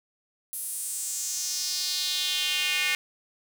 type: tone with high-pass filter sweep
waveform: square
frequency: 164.81 Hz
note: E3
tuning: in tune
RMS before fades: -29 dBFS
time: 0.53-2.95 s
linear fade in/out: 0 ms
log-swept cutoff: 11000 to 2200 Hz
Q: 3.1
effects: none